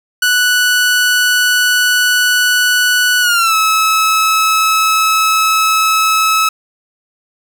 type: tone with pitch glide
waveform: sawtooth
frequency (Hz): 1480 to 1295.9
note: F#6 to E6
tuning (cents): 0 to -30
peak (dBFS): -6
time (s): 0.22-6.49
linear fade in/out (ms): 5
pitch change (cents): -230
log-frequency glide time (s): 3.21-3.55
effects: none